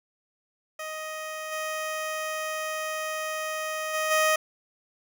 15% pulse tone with level steps, 625 Hz, D#5, 8 cents sharp, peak -27 / -23 / -19 / -14 dBFS, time 0.79-4.36 s, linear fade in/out 5 ms, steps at 1.51 / 3.93 / 4.1 s, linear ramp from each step 20 ms, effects none

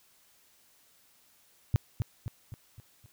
sine tone with echo, 110 Hz, A2, in tune, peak -19 dBFS, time 1.74-1.76 s, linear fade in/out 0 ms, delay 260 ms, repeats 5, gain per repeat -6 dB, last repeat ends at 3.06 s, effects white hiss -64 dBFS RMS until 3.12 s

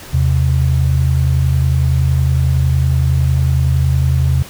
sine tone pair together, 80.35 / 131.2 Hz, E2 / C3, -44 / +5 cents, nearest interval minor sixth, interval 849 cents, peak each -13 dBFS, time 0.13-4.43 s, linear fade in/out 10 ms, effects pink hiss -34 dBFS RMS until 4.49 s

